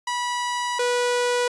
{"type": "tone pair in turn", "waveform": "sawtooth", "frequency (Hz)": [976, 488.9], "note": ["B5", "B4"], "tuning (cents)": [-21, -18], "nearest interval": "octave", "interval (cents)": 1197, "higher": "first", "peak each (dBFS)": [-20, -16], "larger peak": "second", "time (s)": [[0.07, 0.79], [0.79, 1.48]], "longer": "first", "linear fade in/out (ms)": 5, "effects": ["resampled to 22050 Hz"]}